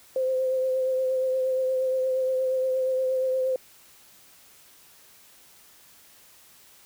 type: tone with vibrato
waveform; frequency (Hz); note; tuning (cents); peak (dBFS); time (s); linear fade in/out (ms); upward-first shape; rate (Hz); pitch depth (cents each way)
sine; 519; C5; -14; -22; 0.16-3.56; 2; triangle; 8.5; 25
effects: white hiss -54 dBFS RMS until 6.85 s